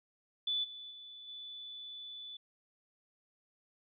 sine tone with level steps, 3478 Hz, A7, 21 cents flat, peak -31 / -45 / -48 / -44 dBFS, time 0.47-2.37 s, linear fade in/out 5 ms, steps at 0.63 / 0.9 / 1.27 s, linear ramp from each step 20 ms, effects none

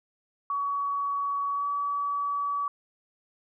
sine tone with pitch glide, 1129 to 1142.8 Hz, C#6 to D6, +31 to -48 cents, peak -26 dBFS, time 0.5-2.68 s, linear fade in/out 2 ms, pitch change +21 cents, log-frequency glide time 1.53-1.66 s, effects none

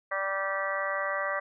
harmonic tone, 194.7 Hz, G3, 12 cents flat, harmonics 3 / 4 / 5 / 6 / 7 / 8 / 9 / 10, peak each -33 / -41 / -43 / -33 / -45 / -36 / -43 / -34 dBFS, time 0.11-1.4 s, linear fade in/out 10 ms, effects none

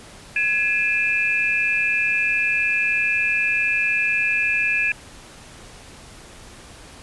sine tone cluster, 1683 / 2419 / 2619 Hz, G#6 / D#7 / E7, +23 / -49 / -12 cents, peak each -24 / -21 / -22 dBFS, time 0.36-4.92 s, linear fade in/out 2 ms, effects pink hiss -43 dBFS RMS until 7.02 s + resampled to 24000 Hz

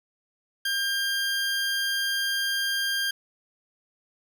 20% pulse tone, 1600 Hz, G6, 35 cents sharp, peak -20 dBFS, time 0.65-3.11 s, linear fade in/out 5 ms, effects none

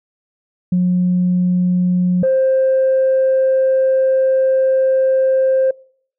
sine tone pair in turn, 180 / 526.8 Hz, F#3 / C5, -47 / +12 cents, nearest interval octave + perfect fifth, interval 1859 cents, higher second, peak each -10 dBFS, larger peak neither, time 0.72-2.23 / 2.23-5.71 s, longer second, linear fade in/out 5 ms, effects noise-tail reverb RT60 0.6 s tail -25 dB re dry + tanh soft clip ceiling -8 dBFS

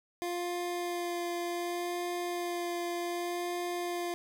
25% pulse tone with vibrato, 349.2 Hz, F4, in tune, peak -29 dBFS, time 0.22-4.14 s, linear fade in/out 0 ms, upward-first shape sine, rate 0.66 Hz, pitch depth 12 cents each way, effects none

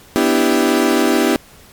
35% pulse chord, E minor seventh, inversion second, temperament equal, 246.9 / 293.7 / 329.6 / 392 Hz, B3 / D4 / E4 / G4, 0 / 0 / 0 / 0 cents, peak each -16 dBFS, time 0.16-1.36 s, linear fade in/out 0 ms, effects pink hiss -44 dBFS RMS until 1.72 s + MP3 96 kbps

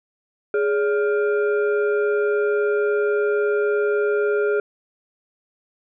sine tone with frequency modulation, 415.3 Hz, G#4, in tune, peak -17 dBFS, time 0.54-4.6 s, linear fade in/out 2 ms, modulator 987 Hz, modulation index 0.66, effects none

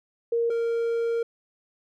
sine / triangle tone pair in turn, 466.2 / 463.8 Hz, A#4 / A#4, 0 / -9 cents, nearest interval unison, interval 9 cents, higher first, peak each -21 dBFS, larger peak neither, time 0.32-0.5 / 0.5-1.23 s, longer second, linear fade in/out 5 ms, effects none

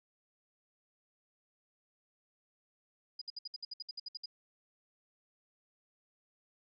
sine tone bursts, 4918 Hz, D#8, 21 cents flat, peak -39 dBFS, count 13, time 3.19-4.259 s, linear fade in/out 5 ms, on 25 ms, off 62 ms, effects none

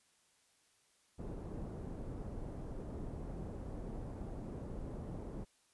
pink low-pass noise, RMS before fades -44 dBFS, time 1.18-5.45 s, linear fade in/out 20 ms, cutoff 500 Hz, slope 12 dB/octave, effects white hiss -72 dBFS RMS until 5.73 s + resampled to 24000 Hz

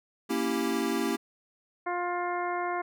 square chord, A# diminished seventh, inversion none, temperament equal, 233.1 / 277.2 / 329.6 / 392 Hz, A#3 / C#4 / E4 / G4, 0 / 0 / 0 / 0 cents, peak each -33 dBFS, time 0.29-1.17 s, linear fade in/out 20 ms
harmonic tone, 353.1 Hz, F4, 19 cents sharp, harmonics 1 / 2 / 3 / 4 / 5 / 6, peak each -34 / -32 / -34 / -39 / -42 / -41 dBFS, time 1.86-2.82 s, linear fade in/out 10 ms
effects none

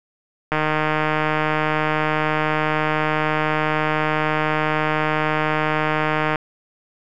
click train, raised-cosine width 0.5 ms, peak -5 dBFS, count 900, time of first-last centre 0.52-6.358 s, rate 154 Hz, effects none

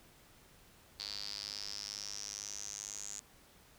square tone with band-pass filter sweep, 51.1 Hz, G#1, 27 cents flat, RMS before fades -44 dBFS, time 0.99-3.2 s, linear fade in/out 5 ms, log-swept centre 4500 to 6900 Hz, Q 8.4, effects pink hiss -62 dBFS RMS until 3.78 s

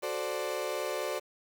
35% pulse chord, D dominant seventh, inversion first, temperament equal, 370 / 440 / 523.3 / 587.3 Hz, F#4 / A4 / C5 / D5, 0 / 0 / 0 / 0 cents, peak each -37 / -37 / -36 / -34 dBFS, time 0.02-1.2 s, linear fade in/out 20 ms, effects 9-bit

